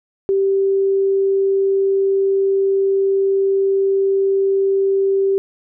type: tone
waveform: sine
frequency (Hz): 390.2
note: G4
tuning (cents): -8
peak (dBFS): -13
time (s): 0.29-5.38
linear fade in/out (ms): 0
effects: none